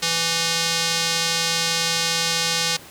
square tone with band-pass filter, 166.2 Hz, E3, 15 cents sharp, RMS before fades -22 dBFS, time 0.02-2.77 s, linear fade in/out 10 ms, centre 4900 Hz, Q 1.3, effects pink hiss -42 dBFS RMS until 2.9 s + high-pass 100 Hz 12 dB/octave

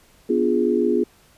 sine chord, B diminished seventh, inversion none, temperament equal, 246.9 / 293.7 / 349.2 / 415.3 Hz, B3 / D4 / F4 / Ab4, 0 / 0 / 0 / 0 cents, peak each -22 / -26 / -21 / -21 dBFS, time 0.29-1.04 s, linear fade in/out 10 ms, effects pink hiss -55 dBFS RMS until 1.37 s + resampled to 32000 Hz

